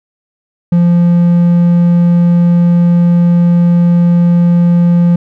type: tone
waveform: triangle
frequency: 173.1 Hz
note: F3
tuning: 15 cents flat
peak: -3 dBFS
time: 0.72-5.16 s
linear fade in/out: 5 ms
effects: none